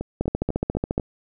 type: two click trains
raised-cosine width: 2 ms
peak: -14 / -9 dBFS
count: 5 / 12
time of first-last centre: 0.01-0.998 / 0.21-0.979 s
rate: 4.05 / 14.3 Hz
effects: none